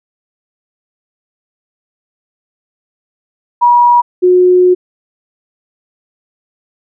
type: tone pair in turn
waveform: sine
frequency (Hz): 963 / 362.8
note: B5 / F#4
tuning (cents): -44 / -34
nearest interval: octave + perfect fourth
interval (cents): 1690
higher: first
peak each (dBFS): -4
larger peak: neither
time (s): 3.61-4.02 / 4.22-4.75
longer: second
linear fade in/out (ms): 20
effects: none